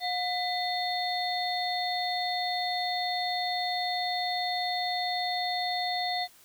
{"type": "harmonic tone with a mistuned harmonic", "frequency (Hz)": 720, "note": "F#5", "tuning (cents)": -47, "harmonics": [1, 3, 5, 6], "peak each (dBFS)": [-30, -36, -36, -34], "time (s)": [0, 6.28], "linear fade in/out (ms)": 50, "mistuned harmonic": 3, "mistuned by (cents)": -130, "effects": ["white hiss -57 dBFS RMS until 6.44 s"]}